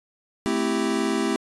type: chord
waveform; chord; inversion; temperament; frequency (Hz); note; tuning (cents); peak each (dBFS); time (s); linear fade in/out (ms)
square; A minor seventh; none; equal; 220 / 261.6 / 329.6 / 392; A3 / C4 / E4 / G4; 0 / 0 / 0 / 0; -28; 0.46-1.36; 0
effects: resampled to 24000 Hz